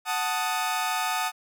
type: chord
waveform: sawtooth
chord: D# diminished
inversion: first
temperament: equal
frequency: 740 / 880 / 1244.5 Hz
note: F#5 / A5 / D#6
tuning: 0 / 0 / 0 cents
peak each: -26 dBFS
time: 0.05-1.32 s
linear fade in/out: 50 ms
effects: none